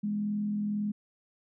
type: tone with frequency modulation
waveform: sine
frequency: 207.7 Hz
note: G#3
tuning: in tune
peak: -28 dBFS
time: 0.03-0.92 s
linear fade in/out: 10 ms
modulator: 42 Hz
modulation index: 0.28
effects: none